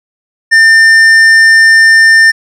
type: tone with hard clipping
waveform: triangle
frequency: 1800 Hz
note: A6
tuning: 39 cents sharp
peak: -3 dBFS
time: 0.51-2.32 s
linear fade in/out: 20 ms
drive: 11 dB
effects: none